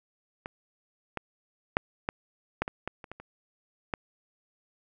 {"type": "clicks", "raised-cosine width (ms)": 0.5, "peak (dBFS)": [-21, -17, -7, -13, -11, -18, -17, -28, -25, -29, -14], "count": 11, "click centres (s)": [0.459, 1.173, 1.769, 2.089, 2.62, 2.679, 2.876, 3.042, 3.116, 3.2, 3.938], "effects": []}